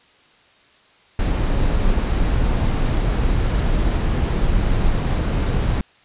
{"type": "noise", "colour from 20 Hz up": "brown", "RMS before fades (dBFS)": -18, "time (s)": [1.19, 5.81], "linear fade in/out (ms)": 2, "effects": ["white hiss -53 dBFS RMS until 6.04 s", "resampled to 8000 Hz"]}